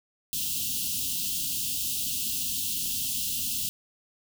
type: band-stop noise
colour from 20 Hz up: white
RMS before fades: -30 dBFS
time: 0.33-3.69 s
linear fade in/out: 0 ms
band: 290 to 2700 Hz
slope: 96 dB/octave
effects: none